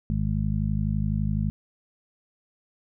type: harmonic tone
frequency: 51.91 Hz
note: G#1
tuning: in tune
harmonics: 1 / 2 / 3 / 4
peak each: -28 / -28 / -28 / -29 dBFS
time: 0.1-1.5 s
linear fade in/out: 0 ms
effects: none